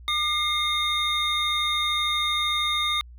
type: tone cluster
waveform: triangle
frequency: 1206 / 2118 / 3671 Hz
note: D6 / C7 / A#7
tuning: +46 / +21 / -27 cents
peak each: -26 / -27 / -23 dBFS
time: 0.08-3.01 s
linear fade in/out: 0 ms
effects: added 60 Hz sine -42 dBFS peak until 3.18 s